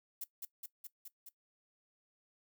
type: noise with echo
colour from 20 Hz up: violet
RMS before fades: -41 dBFS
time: 0.21-0.24 s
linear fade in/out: 5 ms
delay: 210 ms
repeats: 5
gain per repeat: -2 dB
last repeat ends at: 1.29 s
effects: noise-tail reverb RT60 0.1 s tail -17 dB re dry